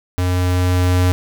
square tone with level ramp, 90.3 Hz, F#2, 42 cents flat, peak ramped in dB -16 to -12 dBFS, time 0.18-1.12 s, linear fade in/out 0 ms, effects none

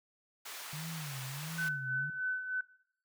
pink high-pass noise, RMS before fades -45 dBFS, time 0.45-1.69 s, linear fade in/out 10 ms, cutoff 1000 Hz, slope 12 dB/octave
sine tone with vibrato, 146.83 Hz, D3, in tune, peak -40 dBFS, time 0.73-2.1 s, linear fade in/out 2 ms, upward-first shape sine, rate 1.5 Hz, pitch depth 200 cents each way
sine tone with tremolo, 1510 Hz, F#6, 35 cents sharp, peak -31 dBFS, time 1.58-2.61 s, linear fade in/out 5 ms, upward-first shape sine, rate 3.2 Hz, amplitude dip 65%
effects noise-tail reverb RT60 0.7 s tail -19 dB re dry

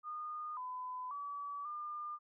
sine tone with pitch steps, 1223 / 1007 / 1146 / 1203 Hz, D#6 / B5 / D6 / D6, -30 / +33 / -43 / +41 cents, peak -40 dBFS, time 0.03-2.19 s, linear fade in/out 50 ms, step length 540 ms, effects none

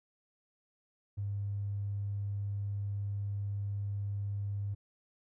triangle tone, 100.9 Hz, G#2, 49 cents flat, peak -29 dBFS, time 1.17-4.75 s, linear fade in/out 20 ms, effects tanh soft clip ceiling -31 dBFS

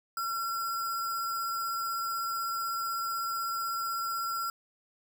sine tone with sample-and-hold, 1358 Hz, F6, 49 cents flat, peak -30 dBFS, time 0.17-4.5 s, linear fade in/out 2 ms, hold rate 6300 Hz, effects none

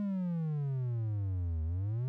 triangle exponential two-way sweep, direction down then up, 207.7 to 77.78 to 132.1 Hz, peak -29 dBFS, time 0-2.08 s, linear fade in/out 0 ms, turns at 1.63 s, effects none

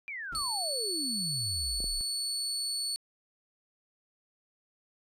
sine exponential sweep, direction down, 2422 to 30.87 Hz, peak -36 dBFS, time 0.08-2.01 s, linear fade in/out 0 ms
brown noise with exponential decay, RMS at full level -42 dBFS, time 0.32-0.68 s, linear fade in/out 5 ms, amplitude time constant 77 ms
30% pulse tone, 4435 Hz, C#8, in tune, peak -28 dBFS, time 0.35-2.96 s, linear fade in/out 0 ms
clicks, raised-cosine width 2 ms, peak -30 dBFS, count 2, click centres 1.804 / 1.842 s
effects resampled to 32000 Hz

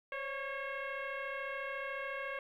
sine tone with frequency modulation, 529 Hz, C5, 19 cents sharp, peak -37 dBFS, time 0.12-2.39 s, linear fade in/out 2 ms, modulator 546 Hz, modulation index 3.7, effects 12-bit

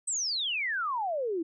sine exponential sweep, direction down, 8400 to 314 Hz, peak -28 dBFS, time 0.07-1.43 s, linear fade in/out 10 ms, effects none

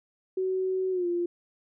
sine tone with pitch glide, 375.2 to 348.1 Hz, F#4 to F4, +24 to -6 cents, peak -25 dBFS, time 0.37-1.26 s, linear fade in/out 5 ms, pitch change -130 cents, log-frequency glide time 0.91-1.07 s, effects none

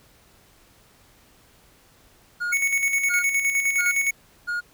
triangle tone bursts, 1432 Hz, F6, 43 cents sharp, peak -22 dBFS, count 4, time 2.4-4.61 s, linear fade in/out 20 ms, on 140 ms, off 550 ms
square tone with tremolo, 2216 Hz, C#7, 1 cent flat, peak -19 dBFS, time 2.52-4.11 s, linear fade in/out 10 ms, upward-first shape square, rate 9.7 Hz, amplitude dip 50%
effects pink hiss -56 dBFS RMS until 4.73 s

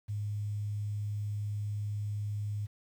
sine tone, 103.83 Hz, G#2, in tune, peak -32 dBFS, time 0.08-2.67 s, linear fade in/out 20 ms, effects 10-bit

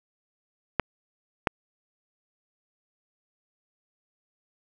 clicks, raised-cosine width 0.5 ms, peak -6 dBFS, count 2, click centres 0.797 / 1.472 s, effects 8-bit

